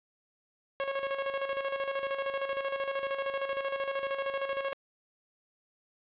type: tone with tremolo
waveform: sawtooth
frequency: 548 Hz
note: C#5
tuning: 20 cents flat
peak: -25 dBFS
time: 0.8-4.73 s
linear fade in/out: 0 ms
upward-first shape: square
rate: 13 Hz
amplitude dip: 55%
effects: resampled to 8000 Hz + 11-bit